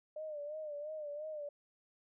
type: tone with vibrato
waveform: sine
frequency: 602 Hz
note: D5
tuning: 43 cents sharp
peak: -40 dBFS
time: 0.16-1.49 s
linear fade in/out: 5 ms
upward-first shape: sine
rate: 2.9 Hz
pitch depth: 71 cents each way
effects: none